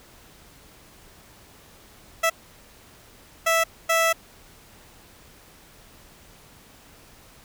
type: tone bursts at uneven times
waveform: 15% pulse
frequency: 658 Hz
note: E5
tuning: 3 cents flat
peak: -12 dBFS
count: 3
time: 2.23-2.3 / 3.46-3.64 / 3.89-4.13 s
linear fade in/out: 10 ms
effects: pink hiss -51 dBFS RMS until 7.44 s